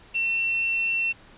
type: tone with quantisation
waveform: sine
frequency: 2702 Hz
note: E7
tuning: 42 cents sharp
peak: -22 dBFS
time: 0.14-1.13 s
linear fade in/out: 20 ms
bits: 7
effects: pink hiss -51 dBFS RMS until 1.37 s + resampled to 8000 Hz